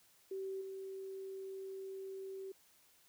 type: tone with level steps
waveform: sine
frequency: 384.8 Hz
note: G4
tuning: 32 cents flat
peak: -39 / -43 dBFS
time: 0.31-2.52 s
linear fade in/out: 5 ms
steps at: 0.61 s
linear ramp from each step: 5 ms
effects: white hiss -68 dBFS RMS until 3.08 s